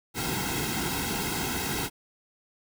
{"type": "noise with comb filter", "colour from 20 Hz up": "pink", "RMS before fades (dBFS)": -30, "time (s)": [0.14, 1.9], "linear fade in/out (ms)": 50, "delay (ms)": 1.7, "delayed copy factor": -0.9, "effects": []}